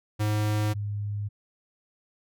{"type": "tone pair in turn", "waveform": ["square", "sine"], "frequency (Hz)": [105.9, 103], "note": ["G#2", "G#2"], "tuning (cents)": [34, -14], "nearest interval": "unison", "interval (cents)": 48, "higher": "first", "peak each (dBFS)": [-24, -28], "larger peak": "first", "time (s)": [[0.19, 0.74], [0.74, 1.29]], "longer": "neither", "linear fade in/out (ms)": 20, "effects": []}